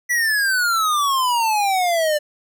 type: exponential sweep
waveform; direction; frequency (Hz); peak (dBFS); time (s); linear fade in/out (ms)
square; down; 1975.5 to 587.3; -17; 0.09-2.19; 20
effects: none